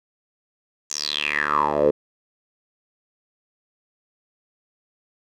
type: tone with band-pass filter sweep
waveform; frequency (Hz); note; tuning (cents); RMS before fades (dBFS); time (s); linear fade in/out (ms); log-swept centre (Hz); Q
10% pulse; 74; D2; +14; -22; 0.9-1.91; 10; 6800 to 450; 7.6
effects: none